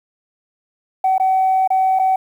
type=tone with dropouts; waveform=sine; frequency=758 Hz; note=F#5; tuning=42 cents sharp; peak=-11 dBFS; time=1.04-2.16 s; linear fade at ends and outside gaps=5 ms; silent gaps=1.181-1.198 / 1.676-1.703 / 1.99-1.995 s; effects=tanh soft clip ceiling -9 dBFS + 8-bit